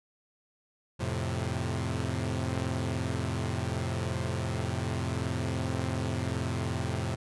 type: chord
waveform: sawtooth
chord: F major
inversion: none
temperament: equal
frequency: 87.31 / 110 / 130.81 Hz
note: F2 / A2 / C3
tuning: 0 / 0 / 0 cents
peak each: -30 dBFS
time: 0.99-7.16 s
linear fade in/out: 20 ms
effects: resampled to 24000 Hz